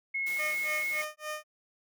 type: tone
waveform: sine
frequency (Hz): 2173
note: C#7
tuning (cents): -35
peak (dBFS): -29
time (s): 0.14-1.02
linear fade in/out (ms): 10
type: high-pass noise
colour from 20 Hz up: white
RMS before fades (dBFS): -44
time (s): 0.26-1.05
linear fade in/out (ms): 10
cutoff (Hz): 140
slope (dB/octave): 24
type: tone with tremolo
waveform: 15% pulse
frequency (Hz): 610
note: D#5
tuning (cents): -34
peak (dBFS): -27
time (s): 0.38-1.44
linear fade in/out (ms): 20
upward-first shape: sine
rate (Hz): 3.5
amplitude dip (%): 100
effects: none